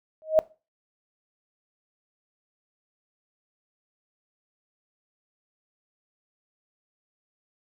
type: tone with exponential growth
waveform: sine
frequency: 629 Hz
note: D#5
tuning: 19 cents sharp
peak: -11 dBFS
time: 0.22-0.39 s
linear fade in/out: 0 ms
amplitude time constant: 36 ms
effects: noise-tail reverb RT60 0.3 s tail -20 dB re dry